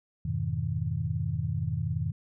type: chord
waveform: sine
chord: F half-diminished seventh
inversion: none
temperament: just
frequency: 87.31 / 104.77 / 125.72 / 157.15 Hz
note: F2 / Ab2 / Cb3 / Eb3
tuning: 0 / +16 / +31 / +18 cents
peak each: -34 / -33 / -33 / -32 dBFS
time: 0.25-2.12 s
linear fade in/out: 5 ms
effects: none

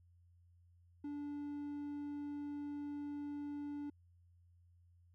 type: tone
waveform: triangle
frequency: 290 Hz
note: D4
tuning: 22 cents flat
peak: -39 dBFS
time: 1.04-3.9 s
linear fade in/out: 5 ms
effects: added 87 Hz sine -64 dBFS peak until 5.14 s

